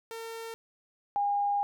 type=tone pair in turn; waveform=sawtooth / sine; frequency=454.6 / 811.8 Hz; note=A#4 / G#5; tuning=-43 / -40 cents; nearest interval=minor seventh; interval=1003 cents; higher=second; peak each=-34 / -25 dBFS; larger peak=second; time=0.11-0.54 / 1.16-1.63 s; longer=second; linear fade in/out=0 ms; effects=none